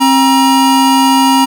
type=tone pair together; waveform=square; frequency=266.6 / 950 Hz; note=C4 / A#5; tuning=+33 / +33 cents; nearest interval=octave + minor seventh; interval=2200 cents; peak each=-10 dBFS; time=0-1.46 s; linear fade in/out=20 ms; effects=none